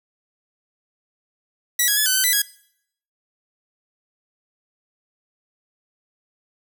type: tone with pitch steps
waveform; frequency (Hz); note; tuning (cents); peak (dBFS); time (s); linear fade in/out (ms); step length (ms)
5% pulse; 1945 / 1662 / 1716 / 1514 / 1527 / 1994 / 1658; B6 / G#6 / A6 / F#6 / G6 / B6 / G#6; -27 / +1 / -44 / +39 / -46 / +16 / -3; -6; 1.79-2.42; 5; 90
effects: noise-tail reverb RT60 0.7 s tail -22 dB re dry